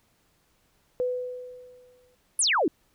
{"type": "tone with exponential decay", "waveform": "sine", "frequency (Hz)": 499.2, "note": "B4", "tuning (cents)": 19, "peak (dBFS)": -22, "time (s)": [1, 2.15], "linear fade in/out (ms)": 0, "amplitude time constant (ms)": 250}
{"type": "exponential sweep", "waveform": "sine", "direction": "down", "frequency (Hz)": [11090, 268.7], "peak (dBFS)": -20, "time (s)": [2.39, 2.68], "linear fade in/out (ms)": 2}
{"effects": ["pink hiss -67 dBFS RMS until 2.94 s"]}